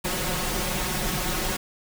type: noise with comb filter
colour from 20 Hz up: pink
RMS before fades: -27 dBFS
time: 0.04-1.57 s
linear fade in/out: 10 ms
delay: 5.5 ms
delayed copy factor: +0.95
effects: none